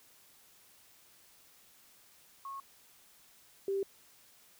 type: tone pair in turn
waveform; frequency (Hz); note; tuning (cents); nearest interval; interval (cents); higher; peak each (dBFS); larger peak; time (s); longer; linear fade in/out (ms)
sine; 1094 / 392.3; C#6 / G4; -23 / +1; octave + tritone; 1776; first; -40 / -30; second; 2.45-2.6 / 3.68-3.83; neither; 2
effects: white hiss -62 dBFS RMS until 4.59 s